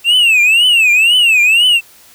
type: tone with vibrato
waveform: triangle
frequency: 2686 Hz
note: E7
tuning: 32 cents sharp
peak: -5 dBFS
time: 0.04-1.81 s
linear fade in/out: 50 ms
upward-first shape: triangle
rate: 2 Hz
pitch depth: 220 cents each way
effects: white hiss -43 dBFS RMS until 2.14 s